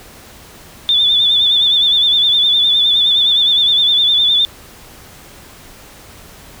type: tone with vibrato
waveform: sine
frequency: 3520 Hz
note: A7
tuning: in tune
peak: -9 dBFS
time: 0.89-4.45 s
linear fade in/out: 0 ms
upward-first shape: sine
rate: 9.7 Hz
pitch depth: 57 cents each way
effects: pink hiss -39 dBFS RMS until 6.6 s